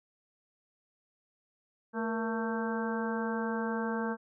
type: harmonic tone with a mistuned harmonic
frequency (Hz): 223.5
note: A3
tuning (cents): +27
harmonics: 1 / 2 / 3 / 4 / 5 / 6 / 7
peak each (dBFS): -33 / -36 / -43 / -39 / -43 / -45 / -40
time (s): 1.93-4.17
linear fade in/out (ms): 50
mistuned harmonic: 2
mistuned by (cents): +74
effects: none